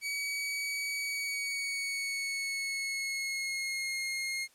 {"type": "tone with pitch glide", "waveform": "sawtooth", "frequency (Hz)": [2268, 2141], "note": ["C#7", "C7"], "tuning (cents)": [39, 39], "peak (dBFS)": -29, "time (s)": [0.01, 4.48], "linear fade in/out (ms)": 50, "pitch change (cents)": -100, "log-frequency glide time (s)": [0.98, 3.98], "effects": ["white hiss -64 dBFS RMS until 4.54 s", "low-pass 11000 Hz 12 dB/octave"]}